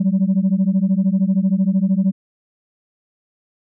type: beating tone pair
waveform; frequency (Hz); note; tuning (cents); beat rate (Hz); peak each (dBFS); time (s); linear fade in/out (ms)
sine; 185 / 198; F#3 / G3; 0 / +18; 13; -15; 0-2.12; 10
effects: tanh soft clip ceiling -10 dBFS